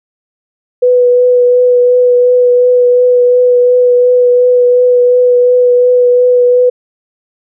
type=tone with vibrato; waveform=sine; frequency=493.9 Hz; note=B4; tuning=in tune; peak=-4 dBFS; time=0.82-6.7 s; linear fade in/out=10 ms; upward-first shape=triangle; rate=2.8 Hz; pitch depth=16 cents each way; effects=none